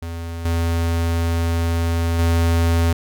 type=tone with level steps; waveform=square; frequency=83.8 Hz; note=E2; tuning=29 cents sharp; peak=-27 / -18 / -15 dBFS; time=0.02-2.93 s; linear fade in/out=5 ms; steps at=0.45 / 2.19 s; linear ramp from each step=2 ms; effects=none